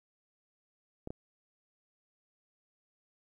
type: clicks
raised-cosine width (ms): 2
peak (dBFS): -26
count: 2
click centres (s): 1.074 / 1.105
effects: 11-bit